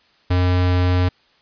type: tone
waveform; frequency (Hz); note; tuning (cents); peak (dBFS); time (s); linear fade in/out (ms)
square; 90.2; F#2; -44; -15; 0.3-1.09; 10
effects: white hiss -57 dBFS RMS until 1.41 s + resampled to 11025 Hz